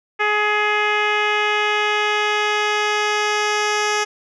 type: tone with low-pass filter sweep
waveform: 10% pulse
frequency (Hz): 420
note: G#4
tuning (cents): +19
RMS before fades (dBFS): -19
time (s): 0.19-4.05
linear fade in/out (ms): 20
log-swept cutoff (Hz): 2300 to 5600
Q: 1.7
effects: none